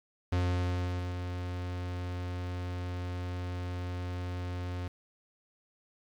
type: tone with ADSR envelope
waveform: 45% pulse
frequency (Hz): 89.4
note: F2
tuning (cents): +41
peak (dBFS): -26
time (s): 0.32-4.88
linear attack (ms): 7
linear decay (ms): 800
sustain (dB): -8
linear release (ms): 5
effects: low-pass 5000 Hz 12 dB/octave + 9-bit